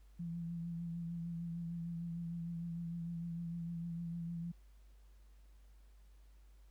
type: tone with vibrato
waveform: sine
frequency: 169.1 Hz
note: E3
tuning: 44 cents sharp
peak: -39 dBFS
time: 0.19-4.52 s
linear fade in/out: 10 ms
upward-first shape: triangle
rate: 6.6 Hz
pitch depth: 33 cents each way
effects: added 50 Hz sine -58 dBFS peak until 6.7 s + pink hiss -75 dBFS RMS until 6.7 s